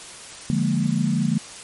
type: chord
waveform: sine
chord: Bb dominant seventh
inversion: first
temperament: equal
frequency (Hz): 146.83 / 174.61 / 207.7 / 233.1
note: D3 / F3 / Ab3 / Bb3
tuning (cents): 0 / 0 / 0 / 0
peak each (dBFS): -24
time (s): 0.5-1.38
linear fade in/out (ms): 0
effects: white hiss -39 dBFS RMS until 1.63 s + MP3 48 kbps